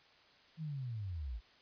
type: linear sweep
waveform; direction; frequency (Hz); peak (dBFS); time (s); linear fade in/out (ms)
sine; down; 164.81 to 49; -38; 0.57-1.41; 50
effects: white hiss -64 dBFS RMS until 1.61 s + resampled to 11025 Hz